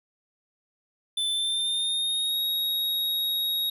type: tone with pitch glide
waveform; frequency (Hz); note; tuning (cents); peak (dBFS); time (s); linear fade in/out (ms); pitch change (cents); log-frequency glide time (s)
square; 3524 to 3777; A7 to A#7; +2 to +22; -25; 1.17-3.7; 5; +120; 1.3-2.39
effects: none